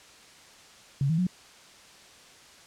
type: tone with pitch steps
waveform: sine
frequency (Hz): 138.7 / 161.6 / 181.5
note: C#3 / E3 / F#3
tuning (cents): +1 / -34 / -33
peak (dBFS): -22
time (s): 1.01-1.268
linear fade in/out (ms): 2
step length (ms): 86
effects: white hiss -52 dBFS RMS until 2.66 s + low-pass 7000 Hz 12 dB/octave